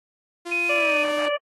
sawtooth tone with pitch glide, 345.7 to 302.7 Hz, F4 to D#4, -18 to -48 cents, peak -26 dBFS, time 0.45-1.29 s, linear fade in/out 20 ms, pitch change -230 cents, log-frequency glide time 0.75-0.98 s
sine tone, 2494 Hz, D#7, 3 cents sharp, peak -21 dBFS, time 0.51-1.04 s, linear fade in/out 10 ms
harmonic tone, 584 Hz, D5, 10 cents flat, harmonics 1 / 2 / 3 / 4 / 5, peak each -23 / -30 / -33 / -33 / -34 dBFS, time 0.69-1.37 s, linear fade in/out 10 ms
effects AAC 32 kbps

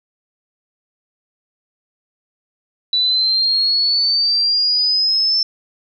sine exponential sweep, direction up, 3951 to 5330 Hz, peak -13 dBFS, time 2.93-5.43 s, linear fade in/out 2 ms, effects none

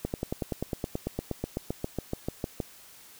slowing click train, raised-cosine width 2 ms, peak -16 dBFS, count 22, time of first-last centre 0.05-2.602 s, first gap 89 ms, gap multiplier 1.03, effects white hiss -52 dBFS RMS until 3.19 s

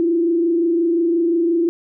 sine tone with frequency modulation, 337.7 Hz, E4, 42 cents sharp, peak -14 dBFS, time 0-1.69 s, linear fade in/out 0 ms, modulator 25.7 Hz, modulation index 0.54, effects none

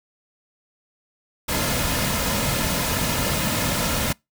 pink noise with comb filter, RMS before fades -23 dBFS, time 1.48-4.13 s, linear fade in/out 10 ms, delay 2.6 ms, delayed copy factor -0.5, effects noise-tail reverb RT60 0.2 s tail -26 dB re dry

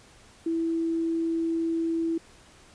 sine tone, 329.6 Hz, E4, in tune, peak -24 dBFS, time 0.46-2.18 s, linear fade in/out 5 ms, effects pink hiss -54 dBFS RMS until 2.74 s + resampled to 22050 Hz

